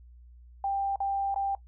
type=tone with dropouts; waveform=sine; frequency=790 Hz; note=G5; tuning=13 cents sharp; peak=-26 dBFS; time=0.64-1.55 s; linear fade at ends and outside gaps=2 ms; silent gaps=0.959-1.003 / 1.344-1.36 s; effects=noise-tail reverb RT60 0.1 s tail -18 dB re dry + added 60 Hz sine -49 dBFS peak until 1.67 s